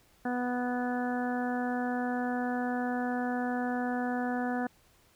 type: harmonic tone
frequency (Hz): 246.9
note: B3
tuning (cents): 0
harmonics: 1 / 2 / 3 / 4 / 5 / 6 / 7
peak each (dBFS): -31 / -38 / -35 / -45 / -47 / -41 / -42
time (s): 0.25-4.67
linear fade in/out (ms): 5
effects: pink hiss -64 dBFS RMS until 5.15 s